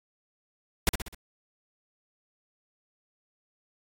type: noise with echo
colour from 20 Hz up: pink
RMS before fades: -22 dBFS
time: 0.87-0.89 s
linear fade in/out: 0 ms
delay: 64 ms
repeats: 4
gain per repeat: -6 dB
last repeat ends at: 1.146 s
effects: AAC 64 kbps